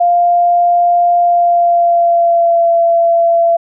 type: tone with pitch glide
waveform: sine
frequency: 698.5 to 676.7 Hz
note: F5 to E5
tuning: 0 to +45 cents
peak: -7 dBFS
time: 0-3.57 s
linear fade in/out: 10 ms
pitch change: -55 cents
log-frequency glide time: 1.18-2.74 s
effects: none